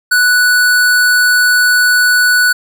square tone, 1480 Hz, F#6, in tune, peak -8 dBFS, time 0.11-2.53 s, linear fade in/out 10 ms, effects none

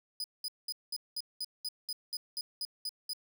40% pulse tone bursts, 4978 Hz, D#8, in tune, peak -33 dBFS, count 13, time 0.2-3.133 s, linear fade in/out 2 ms, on 41 ms, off 200 ms, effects none

